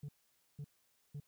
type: tone bursts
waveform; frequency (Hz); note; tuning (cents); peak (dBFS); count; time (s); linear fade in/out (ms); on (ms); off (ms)
sine; 144.7; D3; -25; -39; 3; 0.03-1.201; 5; 57; 500
effects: tanh soft clip ceiling -41 dBFS + white hiss -75 dBFS RMS until 1.27 s